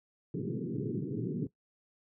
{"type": "band-pass noise", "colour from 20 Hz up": "pink", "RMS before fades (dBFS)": -35, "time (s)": [0.34, 1.47], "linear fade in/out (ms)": 5, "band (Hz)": [110, 440], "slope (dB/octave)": 96, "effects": ["noise-tail reverb RT60 0.1 s tail -17 dB re dry"]}